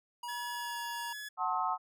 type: tone with pitch glide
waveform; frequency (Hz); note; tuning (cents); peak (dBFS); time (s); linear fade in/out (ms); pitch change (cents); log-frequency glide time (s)
square; 960 to 943.5; B5 to A#5; -49 to +21; -39; 0.23-1.13; 5; -30; 0.52-0.79
type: tone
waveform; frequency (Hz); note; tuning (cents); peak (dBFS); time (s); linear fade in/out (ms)
sawtooth; 1699; G#6; +39; -37; 0.28-1.29; 10
type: chord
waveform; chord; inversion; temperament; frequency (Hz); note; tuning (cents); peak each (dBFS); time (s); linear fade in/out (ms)
sine; F# diminished seventh; none; just; 740 / 888 / 1065.6 / 1278.7; F#5 / A5 / C6 / Eb6; 0 / +16 / +31 / +47; -35; 1.37-1.78; 50
effects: none